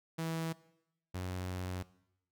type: tone pair in turn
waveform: sawtooth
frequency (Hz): 163.1 / 91.54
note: E3 / F#2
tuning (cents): -18 / -18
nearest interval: minor seventh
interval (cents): 1000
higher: first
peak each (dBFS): -31 / -33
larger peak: first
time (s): 0.18-0.53 / 1.14-1.83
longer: second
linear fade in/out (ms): 10
effects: noise-tail reverb RT60 0.8 s tail -19 dB re dry